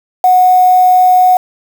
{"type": "tone with quantisation", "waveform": "sine", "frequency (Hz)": 734, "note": "F#5", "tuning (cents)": -14, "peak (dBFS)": -4, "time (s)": [0.24, 1.37], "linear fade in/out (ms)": 2, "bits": 4, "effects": []}